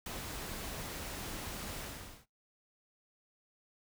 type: noise with ADSR envelope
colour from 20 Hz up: pink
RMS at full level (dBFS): -40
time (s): 0.06-2.26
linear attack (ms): 4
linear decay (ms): 15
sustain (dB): -2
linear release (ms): 470
effects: noise-tail reverb RT60 0.2 s tail -22 dB re dry